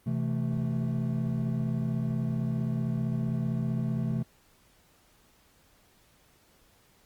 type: chord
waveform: triangle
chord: A minor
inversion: first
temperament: equal with one note detuned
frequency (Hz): 129.24 / 164.81 / 220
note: C3 / E3 / A3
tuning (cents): -21 / 0 / 0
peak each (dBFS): -28 / -31 / -30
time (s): 0.06-4.23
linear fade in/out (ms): 10
effects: pink hiss -63 dBFS RMS until 7.05 s + Opus 32 kbps